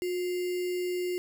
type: tone with sample-and-hold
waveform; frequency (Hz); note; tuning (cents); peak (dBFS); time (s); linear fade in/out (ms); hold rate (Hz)
sine; 360.1; F#4; -47; -28; 0.02-1.18; 0; 2450
effects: none